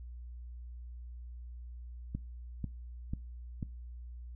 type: click train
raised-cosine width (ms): 5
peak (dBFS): -23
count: 4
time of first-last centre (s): 2.15-3.628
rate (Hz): 2.03
effects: noise-tail reverb RT60 0.3 s tail -22 dB re dry + added 60 Hz sine -43 dBFS peak until 4.35 s